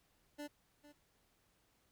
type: tone with echo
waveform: 25% pulse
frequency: 293.7 Hz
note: D4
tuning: in tune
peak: -40 dBFS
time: 0.38-0.48 s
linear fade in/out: 20 ms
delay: 450 ms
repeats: 1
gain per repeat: -14 dB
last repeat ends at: 0.93 s
effects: pink hiss -75 dBFS RMS until 1.91 s